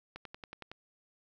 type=click train; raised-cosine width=0.3 ms; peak=-28 dBFS; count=7; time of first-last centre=0.16-0.716 s; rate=10.8 Hz; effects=11-bit